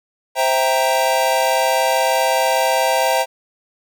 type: chord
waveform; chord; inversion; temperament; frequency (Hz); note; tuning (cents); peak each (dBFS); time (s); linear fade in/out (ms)
square; C dominant seventh; none; equal; 523.3 / 659.3 / 784 / 932.3; C5 / E5 / G5 / Bb5; 0 / 0 / 0 / 0; -21; 0.35-3.26; 50
effects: none